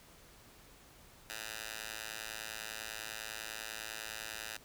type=tone with high-pass filter; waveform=10% pulse; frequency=110 Hz; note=A2; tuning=in tune; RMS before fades=-44 dBFS; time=1.3-4.57 s; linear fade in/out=0 ms; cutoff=1600 Hz; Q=0.65; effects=pink hiss -59 dBFS RMS until 4.64 s